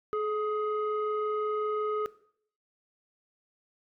sine tone pair together, 426.5 / 1254 Hz, G#4 / D#6, +46 / +13 cents, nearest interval octave + perfect fifth, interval 1867 cents, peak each -27 / -31 dBFS, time 0.13-2.06 s, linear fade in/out 0 ms, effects noise-tail reverb RT60 0.6 s tail -18 dB re dry + tanh soft clip ceiling -23 dBFS

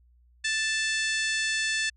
harmonic tone, 880 Hz, A5, in tune, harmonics 2 / 3 / 4 / 5 / 6 / 7 / 8 / 9 / 10, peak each -28 / -32 / -34 / -36 / -38 / -39 / -40 / -41 / -42 dBFS, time 0.44-1.9 s, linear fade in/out 10 ms, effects added 60 Hz sine -57 dBFS peak until 1.96 s

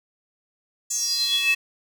square tone with high-pass filter sweep, 374.3 Hz, F#4, 20 cents sharp, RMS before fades -23 dBFS, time 0.9-1.55 s, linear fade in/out 10 ms, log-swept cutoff 7000 to 2400 Hz, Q 9.5, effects none

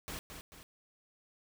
pink noise with echo, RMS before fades -42 dBFS, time 0.08-0.19 s, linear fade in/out 0 ms, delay 220 ms, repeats 2, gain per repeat -6 dB, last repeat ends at 0.63 s, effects none

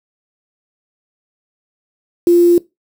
sine tone with quantisation, 346.7 Hz, F4, 13 cents flat, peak -6 dBFS, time 2.27-2.58 s, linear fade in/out 2 ms, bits 5, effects noise-tail reverb RT60 0.2 s tail -20 dB re dry

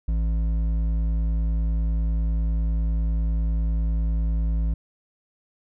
triangle tone with hard clipping, 55 Hz, A1, in tune, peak -22 dBFS, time 0.08-4.74 s, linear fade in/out 5 ms, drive 11 dB, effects none

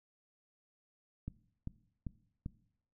click train, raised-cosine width 5 ms, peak -27 dBFS, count 4, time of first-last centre 1.28-2.461 s, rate 2.54 Hz, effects noise-tail reverb RT60 0.7 s tail -19 dB re dry

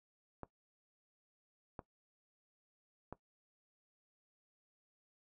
clicks, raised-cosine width 1 ms, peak -30 dBFS, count 3, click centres 0.433 / 1.792 / 3.126 s, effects noise-tail reverb RT60 0.1 s tail -17 dB re dry

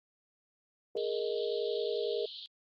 sine chord, Ab suspended second, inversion none, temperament equal, 415.3 / 466.2 / 622.3 Hz, Ab4 / Bb4 / Eb5, 0 / 0 / 0 cents, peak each -34 / -34 / -39 dBFS, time 0.95-2.26 s, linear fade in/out 5 ms
white band-pass noise, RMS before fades -46 dBFS, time 0.97-2.46 s, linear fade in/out 0 ms, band 3000 to 4400 Hz, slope 96 dB/octave
effects Opus 24 kbps

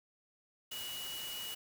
sine tone in noise, 2923 Hz, F#7, 22 cents flat, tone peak -42 dBFS, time 0.71-1.55 s, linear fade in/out 10 ms, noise white, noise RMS -45 dBFS, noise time 0.71-1.55 s, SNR 0 dB, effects none

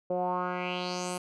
10% pulse tone with low-pass filter sweep, 180 Hz, F#3, 47 cents flat, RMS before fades -32 dBFS, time 0.1-1.18 s, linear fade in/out 5 ms, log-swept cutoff 530 to 10000 Hz, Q 3.8, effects none

